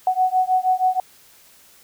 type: beating tone pair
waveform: sine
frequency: 740 / 746.3 Hz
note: F#5 / F#5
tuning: 0 / +15 cents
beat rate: 6.3 Hz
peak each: -19 dBFS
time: 0.07-1 s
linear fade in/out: 2 ms
effects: white hiss -51 dBFS RMS until 1.83 s